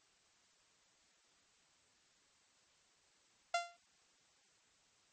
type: tone with exponential decay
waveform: sawtooth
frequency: 691 Hz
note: F5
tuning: 19 cents flat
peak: -26 dBFS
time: 3.54-3.77 s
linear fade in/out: 5 ms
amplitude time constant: 49 ms
effects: white hiss -71 dBFS RMS until 5.12 s + MP3 32 kbps